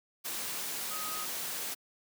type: tone in noise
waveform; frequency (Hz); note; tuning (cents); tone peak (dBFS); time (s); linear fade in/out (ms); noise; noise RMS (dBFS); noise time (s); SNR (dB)
sine; 1255; D#6; +15; -40; 0.9-1.26; 20; white; -37; 0.24-1.75; -6
effects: high-pass 150 Hz 12 dB/octave